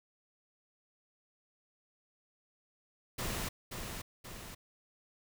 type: noise with echo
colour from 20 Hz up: pink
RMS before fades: -37 dBFS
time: 3.18-3.49 s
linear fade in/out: 10 ms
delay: 530 ms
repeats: 2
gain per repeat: -5 dB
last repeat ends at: 4.55 s
effects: none